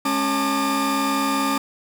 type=tone cluster; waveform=40% pulse; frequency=210.3 / 274.7 / 889 / 1199 Hz; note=G#3 / C#4 / A5 / D6; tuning=+22 / -16 / +18 / +36 cents; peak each=-30 / -22 / -27 / -23 dBFS; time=0.05-1.58 s; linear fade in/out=5 ms; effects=none